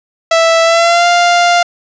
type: tone with pitch glide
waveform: sawtooth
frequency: 659.3 to 698.5 Hz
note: E5 to F5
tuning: 0 to 0 cents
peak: -3 dBFS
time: 0.31-1.63 s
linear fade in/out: 5 ms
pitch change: +100 cents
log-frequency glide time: 0.63-1.07 s
effects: resampled to 16000 Hz + 7-bit